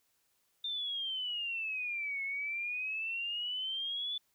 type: exponential two-way sweep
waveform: sine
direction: down then up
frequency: 3622 to 2180 to 3490 Hz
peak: -34 dBFS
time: 0.64-4.18 s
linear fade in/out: 5 ms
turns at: 2.23 s
effects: white hiss -75 dBFS RMS until 4.34 s